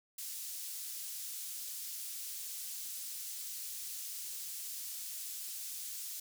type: high-pass noise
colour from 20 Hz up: pink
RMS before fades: -43 dBFS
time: 0.18-6.2 s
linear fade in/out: 5 ms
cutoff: 6400 Hz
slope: 12 dB/octave
effects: none